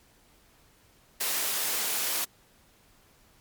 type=high-pass noise; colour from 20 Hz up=white; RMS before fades=-29 dBFS; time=1.2-2.25 s; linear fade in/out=10 ms; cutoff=290 Hz; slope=12 dB/octave; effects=pink hiss -61 dBFS RMS until 3.4 s + MP3 96 kbps